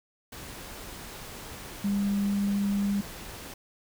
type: tone in noise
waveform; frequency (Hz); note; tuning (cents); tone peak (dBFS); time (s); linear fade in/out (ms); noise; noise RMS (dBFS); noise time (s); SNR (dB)
sine; 200.9; G3; +43; -24; 1.84-3.01; 5; pink; -42; 0.32-3.54; +15
effects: none